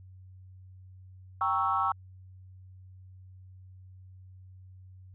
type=chord; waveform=sine; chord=G diminished seventh; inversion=none; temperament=equal; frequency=784 / 932.3 / 1108.7 / 1318.5 Hz; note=G5 / Bb5 / Db6 / Fb6; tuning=0 / 0 / 0 / 0 cents; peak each=-31 / -33 / -29 / -29 dBFS; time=1.41-1.92 s; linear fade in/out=2 ms; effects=tanh soft clip ceiling -14 dBFS + added 93 Hz sine -48 dBFS peak until 5.14 s